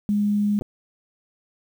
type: tone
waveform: sine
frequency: 206.3 Hz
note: G#3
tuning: 11 cents flat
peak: -18 dBFS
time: 0.09-0.59 s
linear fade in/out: 0 ms
type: clicks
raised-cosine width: 2 ms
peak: -19 dBFS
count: 2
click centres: 0.612 / 0.62 s
effects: 8-bit